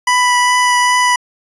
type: tone with vibrato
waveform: 25% pulse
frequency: 987.8 Hz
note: B5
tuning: in tune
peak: -6 dBFS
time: 0.07-1.16 s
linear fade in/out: 5 ms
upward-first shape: triangle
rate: 2.5 Hz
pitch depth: 11 cents each way
effects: resampled to 24000 Hz

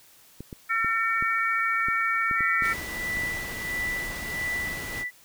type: clicks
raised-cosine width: 3 ms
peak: -24 dBFS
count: 10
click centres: 0.406 / 0.528 / 0.846 / 1.225 / 1.885 / 2.312 / 2.407 / 2.623 / 3.171 / 3.235 s
type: harmonic tone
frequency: 452.4 Hz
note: A4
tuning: 48 cents sharp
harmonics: 3 / 4 / 5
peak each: -26 / -27 / -28 dBFS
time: 0.69-2.74 s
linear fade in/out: 20 ms
type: tone with tremolo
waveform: sine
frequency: 1975.5 Hz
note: B6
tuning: in tune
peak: -26 dBFS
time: 2.35-5.11 s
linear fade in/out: 50 ms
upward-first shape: sine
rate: 1.5 Hz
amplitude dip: 65%
type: noise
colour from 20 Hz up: pink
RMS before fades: -37 dBFS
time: 2.61-5.05 s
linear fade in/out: 50 ms
effects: white hiss -55 dBFS RMS until 5.24 s

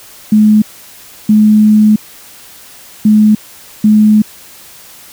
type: tone bursts at uneven times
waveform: sine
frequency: 213.3 Hz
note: G#3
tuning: 46 cents sharp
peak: -3 dBFS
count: 4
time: 0.32-0.62 / 1.29-1.96 / 3.05-3.35 / 3.84-4.22 s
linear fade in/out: 5 ms
effects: white hiss -36 dBFS RMS until 5.12 s

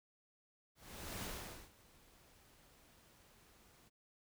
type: noise with ADSR envelope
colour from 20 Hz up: pink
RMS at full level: -44 dBFS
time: 0.75-3.9 s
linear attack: 470 ms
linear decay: 470 ms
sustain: -22 dB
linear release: 26 ms
effects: none

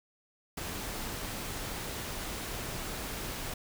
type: noise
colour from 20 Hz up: pink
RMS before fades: -38 dBFS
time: 0.57-3.54 s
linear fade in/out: 5 ms
effects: none

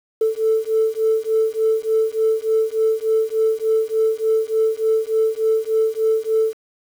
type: beating tone pair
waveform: sine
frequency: 440 / 443.4 Hz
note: A4 / A4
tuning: 0 / +13 cents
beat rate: 3.4 Hz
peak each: -18 dBFS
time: 0.21-6.54 s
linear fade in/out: 5 ms
effects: tanh soft clip ceiling -9 dBFS + 7-bit

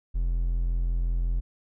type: tone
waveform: triangle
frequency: 42.73 Hz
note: F1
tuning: 37 cents flat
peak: -21 dBFS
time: 0.14-1.41 s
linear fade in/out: 20 ms
effects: none

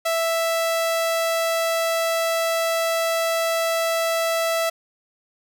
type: tone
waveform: sawtooth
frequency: 660 Hz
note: E5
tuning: 2 cents sharp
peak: -16 dBFS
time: 0.05-4.7 s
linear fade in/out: 10 ms
effects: none

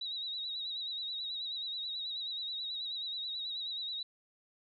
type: tone with vibrato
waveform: sine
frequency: 3849 Hz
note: B7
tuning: 45 cents flat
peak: -36 dBFS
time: 0.01-4.03 s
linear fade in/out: 5 ms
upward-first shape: sine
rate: 9.3 Hz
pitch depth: 60 cents each way
effects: none

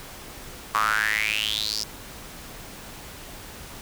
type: tone with high-pass filter sweep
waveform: square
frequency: 53.6 Hz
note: A1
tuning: 45 cents flat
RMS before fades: -25 dBFS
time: 0.74-1.84 s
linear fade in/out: 10 ms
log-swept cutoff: 1100 to 5300 Hz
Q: 7.7
effects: pink hiss -41 dBFS RMS until 3.81 s

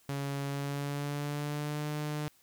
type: tone with pitch glide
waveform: sawtooth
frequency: 140 to 150.05 Hz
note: C#3 to D3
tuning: +18 to +38 cents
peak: -29 dBFS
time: 0.09-2.28 s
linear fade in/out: 0 ms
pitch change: +120 cents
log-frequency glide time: 0.47-1.9 s
effects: white hiss -65 dBFS RMS until 2.42 s

